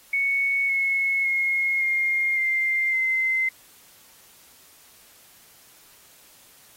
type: tone with pitch steps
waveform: sine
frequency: 2217 / 2186 / 2156 / 2127 / 2097 / 2069 Hz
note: C#7 / C#7 / C#7 / C7 / C7 / C7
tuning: 0 / -25 / -49 / +28 / +3 / -20 cents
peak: -20 dBFS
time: 0.13-3.49 s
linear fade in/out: 5 ms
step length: 560 ms
effects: white hiss -53 dBFS RMS until 6.76 s + AAC 48 kbps